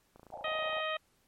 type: click train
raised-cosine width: 1 ms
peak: -39 dBFS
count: 18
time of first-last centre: 0.16-0.767 s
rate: 28 Hz
type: band-pass noise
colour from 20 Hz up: white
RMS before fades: -45 dBFS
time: 0.32-0.81 s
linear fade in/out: 5 ms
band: 520 to 860 Hz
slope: 96 dB/octave
type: harmonic tone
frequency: 627 Hz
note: D#5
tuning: 13 cents sharp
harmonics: 1 / 2 / 3 / 4 / 5 / 6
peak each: -36 / -37 / -39 / -41 / -41 / -47 dBFS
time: 0.44-0.97 s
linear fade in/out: 5 ms
effects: pink hiss -71 dBFS RMS until 1.27 s + MP3 64 kbps